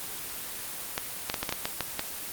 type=clicks; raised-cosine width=0.2 ms; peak=-10 dBFS; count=9; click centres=0.979 / 1.299 / 1.342 / 1.43 / 1.492 / 1.525 / 1.655 / 1.807 / 1.994 s; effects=white hiss -37 dBFS RMS until 2.32 s + Opus 24 kbps